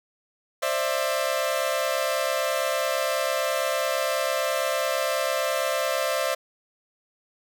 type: tone cluster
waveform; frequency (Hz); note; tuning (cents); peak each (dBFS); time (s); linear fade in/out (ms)
sawtooth; 529 / 595 / 664; C5 / D5 / E5; +19 / +22 / +12; -24; 0.62-6.35; 10
effects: 9-bit